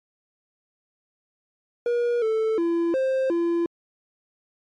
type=tone with pitch steps; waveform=triangle; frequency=478.2 / 441 / 337.9 / 527 / 340.1 Hz; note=A#4 / A4 / E4 / C5 / F4; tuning=+44 / +4 / +43 / +12 / -46 cents; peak=-18 dBFS; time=1.86-3.66 s; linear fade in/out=2 ms; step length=360 ms; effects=MP3 48 kbps